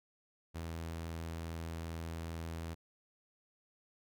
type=tone; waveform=sawtooth; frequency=82.41 Hz; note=E2; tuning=in tune; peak=-36 dBFS; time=0.54-2.75 s; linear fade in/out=20 ms; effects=none